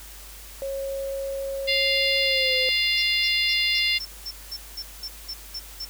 sine tone with pitch glide, 546 to 516 Hz, C#5 to C5, -26 to -24 cents, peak -27 dBFS, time 0.62-2.69 s, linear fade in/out 0 ms, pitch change -98 cents, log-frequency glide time 2.22-2.54 s
harmonic tone, 698.5 Hz, F5, in tune, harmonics 3 / 4 / 5 / 6 / 7, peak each -25 / -26 / -27 / -28 / -28 dBFS, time 1.67-3.99 s, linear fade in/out 20 ms
triangle tone bursts, 5380 Hz, E8, 34 cents sharp, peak -29 dBFS, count 12, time 2.97-5.854 s, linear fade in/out 10 ms, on 57 ms, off 200 ms
effects added 50 Hz sine -44 dBFS peak until 5.89 s + white hiss -44 dBFS RMS until 5.89 s

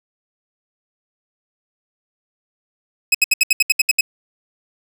sawtooth tone bursts, 2555 Hz, D#7, 45 cents sharp, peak -7 dBFS, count 10, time 3.12-4.01 s, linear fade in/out 5 ms, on 26 ms, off 70 ms, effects none

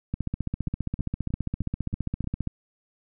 two click trains, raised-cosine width 5 ms, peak -24 / -15 dBFS, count 6 / 36, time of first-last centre 0.68-2.243 / 0.14-2.473 s, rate 3.2 / 15 Hz, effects none

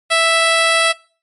10% pulse tone, 659.3 Hz, E5, in tune, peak -3 dBFS, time 0.1-0.93 s, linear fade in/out 20 ms, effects noise-tail reverb RT60 0.4 s tail -23 dB re dry + MP3 48 kbps

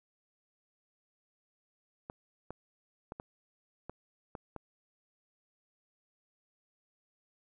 clicks, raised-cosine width 1 ms, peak -27 dBFS, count 7, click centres 2.099 / 2.506 / 3.121 / 3.199 / 3.896 / 4.352 / 4.563 s, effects none

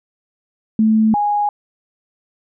sine tone pair in turn, 218.9 / 826.5 Hz, A3 / G#5, -9 / -9 cents, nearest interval octave + major seventh, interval 2300 cents, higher second, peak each -10 / -14 dBFS, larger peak first, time 0.79-1.14 / 1.14-1.49 s, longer neither, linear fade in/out 2 ms, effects none

